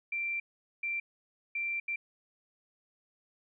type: tone bursts at uneven times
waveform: sine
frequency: 2356 Hz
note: D7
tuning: 5 cents sharp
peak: -31 dBFS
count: 4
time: 0.12-0.4 / 0.83-1 / 1.55-1.8 / 1.88-1.96 s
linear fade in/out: 5 ms
effects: none